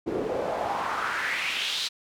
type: noise with band-pass filter sweep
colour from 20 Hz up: pink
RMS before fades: -29 dBFS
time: 0.06-1.89 s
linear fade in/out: 20 ms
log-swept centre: 340 to 4300 Hz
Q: 2.9
effects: none